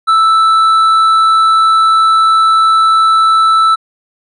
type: tone with hard clipping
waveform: triangle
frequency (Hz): 1318.5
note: E6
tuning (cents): 0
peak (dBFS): -7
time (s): 0.07-3.76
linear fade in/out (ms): 20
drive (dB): 8
effects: resampled to 24000 Hz